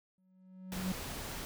triangle tone with exponential growth, 186.3 Hz, F#3, 12 cents sharp, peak -29 dBFS, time 0.18-0.92 s, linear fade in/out 2 ms, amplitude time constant 160 ms
pink noise, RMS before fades -42 dBFS, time 0.72-1.45 s, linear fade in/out 0 ms
effects none

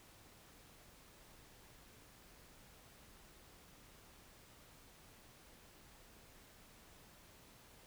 silence, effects pink hiss -62 dBFS RMS until 7.86 s

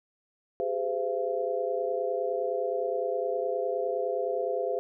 sine tone cluster, 389 / 418.7 / 513 / 680 Hz, G4 / G#4 / C5 / F5, -13 / +14 / -34 / -46 cents, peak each -35 / -33 / -30 / -33 dBFS, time 0.6-4.79 s, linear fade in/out 0 ms, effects none

